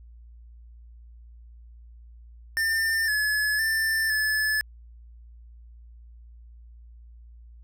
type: tone with pitch steps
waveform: square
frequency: 1797 / 1709 / 1778 / 1728 Hz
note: A6 / G#6 / A6 / A6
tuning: +36 / +49 / +18 / -32 cents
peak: -23 dBFS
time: 2.57-4.61 s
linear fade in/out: 0 ms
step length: 510 ms
effects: added 58 Hz sine -45 dBFS peak until 7.63 s